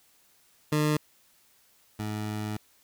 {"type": "tone pair in turn", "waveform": "20% pulse", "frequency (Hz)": [151.2, 106.51], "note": ["D#3", "G#2"], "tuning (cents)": [-49, 44], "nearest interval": "tritone", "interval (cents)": 607, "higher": "first", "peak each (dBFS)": [-18, -26], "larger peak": "first", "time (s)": [[0.72, 0.97], [1.99, 2.57]], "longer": "second", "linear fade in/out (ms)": 5, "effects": ["white hiss -63 dBFS RMS until 2.83 s"]}